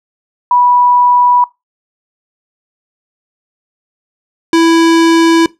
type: tone pair in turn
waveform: sine / square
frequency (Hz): 980 / 330.5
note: B5 / E4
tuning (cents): -14 / +5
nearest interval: octave + perfect fifth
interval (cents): 1881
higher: first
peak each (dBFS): -6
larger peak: neither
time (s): 0.51-1.44 / 4.53-5.46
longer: neither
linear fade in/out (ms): 2
effects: noise-tail reverb RT60 0.2 s tail -20 dB re dry + low-pass 7000 Hz 12 dB/octave